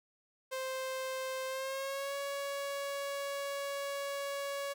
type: tone with pitch glide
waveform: sawtooth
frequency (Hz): 523 to 560.5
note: C5 to C#5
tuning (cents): -1 to +19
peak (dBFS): -32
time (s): 0.51-4.74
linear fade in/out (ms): 20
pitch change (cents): +120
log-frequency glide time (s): 1.47-2.16
effects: 12-bit